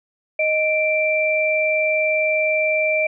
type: tone pair together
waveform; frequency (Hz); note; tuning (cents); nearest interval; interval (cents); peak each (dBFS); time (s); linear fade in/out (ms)
sine; 622.7 / 2351; D#5 / D7; +1 / +1; octave + major seventh; 2300; -19; 0.39-3.07; 5
effects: none

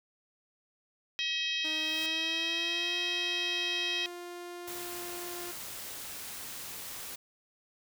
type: harmonic tone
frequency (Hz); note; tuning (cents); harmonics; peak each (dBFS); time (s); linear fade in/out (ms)
639; D#5; +46; 3 / 4 / 5 / 6 / 7 / 8 / 9; -40 / -35 / -34 / -37 / -47 / -42 / -47; 1.19-4.06; 0
type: noise with exponential growth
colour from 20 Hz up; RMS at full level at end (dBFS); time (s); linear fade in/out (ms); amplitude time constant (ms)
white; -43; 1.46-2.06; 1; 130
type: tone with pitch glide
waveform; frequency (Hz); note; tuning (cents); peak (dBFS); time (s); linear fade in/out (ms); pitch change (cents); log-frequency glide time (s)
sawtooth; 311.1 to 351.2; D#4 to F4; 0 to +10; -37; 1.64-5.52; 10; +210; 1.87-2.96
type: noise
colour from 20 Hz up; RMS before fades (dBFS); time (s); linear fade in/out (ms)
white; -42; 4.67-7.16; 10
effects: none

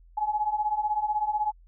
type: beating tone pair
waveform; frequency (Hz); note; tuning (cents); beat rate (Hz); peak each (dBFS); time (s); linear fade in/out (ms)
sine; 835 / 851; G#5 / G#5; +9 / +42; 16; -29 / -26; 0.17-1.52; 10
effects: added 42 Hz sine -51 dBFS peak until 1.67 s

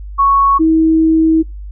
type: tone pair in turn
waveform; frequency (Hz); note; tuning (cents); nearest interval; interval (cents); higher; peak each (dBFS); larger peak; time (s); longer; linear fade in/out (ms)
sine; 1108.7 / 320.8; C#6 / E4; 0 / -47; octave + major sixth; 2147; first; -7; neither; 0.18-0.59 / 0.59-1.43; second; 20
effects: noise-tail reverb RT60 0.2 s tail -26 dB re dry + added 50 Hz sine -25 dBFS peak until 1.71 s

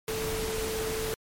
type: tone in noise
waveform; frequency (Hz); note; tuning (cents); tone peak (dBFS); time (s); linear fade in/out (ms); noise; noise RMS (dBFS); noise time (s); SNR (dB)
sine; 440.7; A4; +3; -31; 0.08-1.14; 0; pink; -34; 0.08-1.14; 0
effects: MP3 64 kbps

